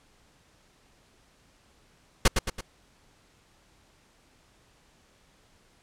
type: noise with echo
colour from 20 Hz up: pink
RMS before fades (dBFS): -17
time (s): 2.25-2.28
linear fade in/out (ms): 5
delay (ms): 110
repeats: 3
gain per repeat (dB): -6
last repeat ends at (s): 2.61
effects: pink hiss -62 dBFS RMS until 5.82 s + low-pass 9000 Hz 12 dB/octave